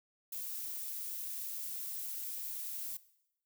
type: noise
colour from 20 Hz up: violet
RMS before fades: -41 dBFS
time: 0.32-2.97 s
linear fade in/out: 5 ms
effects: noise-tail reverb RT60 0.8 s tail -18 dB re dry